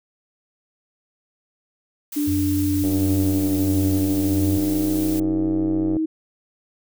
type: noise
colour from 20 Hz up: blue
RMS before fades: -33 dBFS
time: 2.12-5.2 s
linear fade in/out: 5 ms
type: tone with pitch glide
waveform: sine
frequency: 294 to 316.9 Hz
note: D4 to D#4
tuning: +2 to +32 cents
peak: -19 dBFS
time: 2.16-6.06 s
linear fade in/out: 10 ms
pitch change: +130 cents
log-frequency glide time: 4.07-5.34 s
type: tone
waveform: sine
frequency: 92.5 Hz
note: F#2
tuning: in tune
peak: -23 dBFS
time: 2.27-4.58 s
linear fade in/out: 10 ms
type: click train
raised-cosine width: 2 ms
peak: -16 dBFS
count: 295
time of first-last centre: 2.84-5.968 s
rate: 94 Hz
effects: none